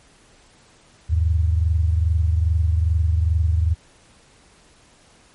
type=tone pair together; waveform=sine; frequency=79.1 / 101.53 Hz; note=D#2 / G#2; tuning=+29 / -39 cents; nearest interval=major third; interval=432 cents; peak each=-16 / -23 dBFS; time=1.09-3.75 s; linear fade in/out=20 ms; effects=pink hiss -53 dBFS RMS until 5.34 s + MP3 48 kbps